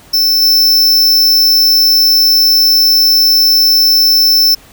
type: tone with level steps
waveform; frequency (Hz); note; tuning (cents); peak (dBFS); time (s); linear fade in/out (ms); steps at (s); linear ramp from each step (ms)
square; 5320; E8; +15; -8 / -6; 0.13-4.55; 10; 0.42; 2
effects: pink hiss -41 dBFS RMS until 4.72 s